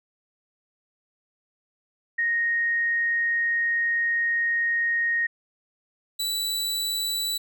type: tone pair in turn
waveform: sine / sawtooth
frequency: 1864.7 / 3951 Hz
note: A#6 / B7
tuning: 0 / 0 cents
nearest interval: octave + minor second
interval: 1300 cents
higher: second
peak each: -21 / -22 dBFS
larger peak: first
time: 2.18-5.27 / 6.19-7.38 s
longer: first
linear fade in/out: 10 ms
effects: none